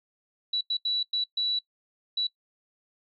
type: tone bursts at uneven times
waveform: sine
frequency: 3936 Hz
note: B7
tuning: 7 cents flat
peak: -24 dBFS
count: 6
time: 0.53-0.61 / 0.7-0.77 / 0.85-1.03 / 1.13-1.24 / 1.37-1.59 / 2.17-2.27 s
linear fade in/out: 5 ms
effects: noise-tail reverb RT60 0.1 s tail -22 dB re dry + MP3 96 kbps